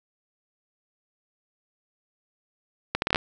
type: accelerating click train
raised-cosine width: 0.3 ms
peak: -7 dBFS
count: 7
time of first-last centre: 2.95-3.159 s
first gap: 71 ms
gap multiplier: 0.7
effects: none